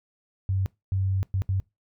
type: tone bursts at uneven times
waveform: sine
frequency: 95.8 Hz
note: G2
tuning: 39 cents flat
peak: -22 dBFS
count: 4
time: 0.49-0.66 / 0.92-1.23 / 1.34-1.42 / 1.49-1.6 s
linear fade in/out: 0 ms
effects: noise-tail reverb RT60 0.2 s tail -22 dB re dry